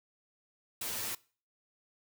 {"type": "noise with comb filter", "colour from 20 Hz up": "white", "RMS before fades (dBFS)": -37, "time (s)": [0.81, 1.15], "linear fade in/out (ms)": 5, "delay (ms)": 8.9, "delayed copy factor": 0.9, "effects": ["noise-tail reverb RT60 0.4 s tail -22 dB re dry"]}